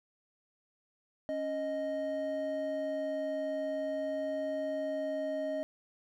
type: tone pair together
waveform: triangle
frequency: 277.2 / 622.3 Hz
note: C#4 / D#5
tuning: 0 / 0 cents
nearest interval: octave + major second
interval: 1400 cents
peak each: -37 / -31 dBFS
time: 1.29-5.63 s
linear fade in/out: 0 ms
effects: none